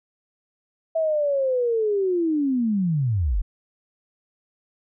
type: linear sweep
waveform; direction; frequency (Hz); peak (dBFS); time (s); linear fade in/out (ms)
sine; down; 656 to 36; -19; 0.95-3.42; 10
effects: none